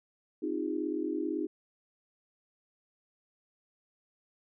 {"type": "chord", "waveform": "sine", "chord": "F minor seventh", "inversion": "second", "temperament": "equal with one note detuned", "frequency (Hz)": [261.6, 311.1, 349.2, 406.8], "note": ["C4", "Eb4", "F4", "Ab4"], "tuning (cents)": [0, 0, 0, -36], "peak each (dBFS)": [-39, -33, -36, -38], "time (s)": [0.42, 1.47], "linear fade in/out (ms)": 10, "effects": []}